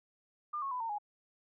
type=tone with pitch steps; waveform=sine; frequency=1202 / 1095.9 / 999.1 / 910.9 / 830.5 Hz; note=D6 / C#6 / B5 / A#5 / G#5; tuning=+40 / -20 / +20 / -40 / 0 cents; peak=-34 dBFS; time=0.53-0.985 s; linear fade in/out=10 ms; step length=91 ms; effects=none